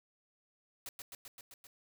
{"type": "noise with echo", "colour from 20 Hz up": "white", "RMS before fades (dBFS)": -44, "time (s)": [0.86, 0.89], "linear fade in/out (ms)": 2, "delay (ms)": 130, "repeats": 6, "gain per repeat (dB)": -2, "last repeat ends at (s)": 1.67, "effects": []}